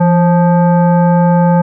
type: tone with frequency modulation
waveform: sine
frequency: 170.6 Hz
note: F3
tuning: 40 cents flat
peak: -6 dBFS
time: 0-1.62 s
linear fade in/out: 10 ms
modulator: 702 Hz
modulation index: 0.79
effects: none